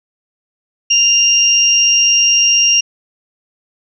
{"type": "tone pair together", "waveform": "sine", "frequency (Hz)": [2794, 5611], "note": ["F7", "F8"], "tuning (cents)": [0, 7], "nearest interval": "octave", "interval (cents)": 1207, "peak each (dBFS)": -11, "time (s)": [0.9, 2.81], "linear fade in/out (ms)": 10, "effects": []}